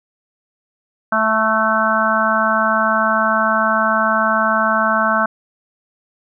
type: harmonic tone with a mistuned harmonic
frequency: 220 Hz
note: A3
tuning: in tune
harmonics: 1 / 3 / 4 / 5 / 6 / 7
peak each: -23 / -20 / -23 / -20 / -19 / -19 dBFS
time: 1.12-5.26 s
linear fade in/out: 5 ms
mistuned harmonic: 7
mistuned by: -15 cents
effects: none